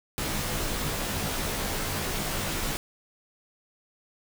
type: noise with comb filter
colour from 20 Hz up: pink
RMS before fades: -30 dBFS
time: 0.18-2.77 s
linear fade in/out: 0 ms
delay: 17 ms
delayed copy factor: -1
effects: none